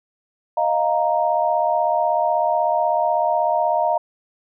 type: chord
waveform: sine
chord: Eb suspended second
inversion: none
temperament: equal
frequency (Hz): 622.3 / 698.5 / 932.3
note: Eb5 / F5 / Bb5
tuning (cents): 0 / 0 / 0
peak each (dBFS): -21 / -20 / -21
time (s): 0.57-3.98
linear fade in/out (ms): 5
effects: none